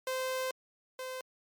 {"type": "tone pair in turn", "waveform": "sawtooth", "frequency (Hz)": [518, 515.7], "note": ["C5", "C5"], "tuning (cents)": [-17, -25], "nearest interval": "unison", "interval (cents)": 8, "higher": "first", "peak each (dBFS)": [-28, -34], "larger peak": "first", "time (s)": [[0.07, 0.51], [0.99, 1.21]], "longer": "first", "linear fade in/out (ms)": 2, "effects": ["MP3 96 kbps"]}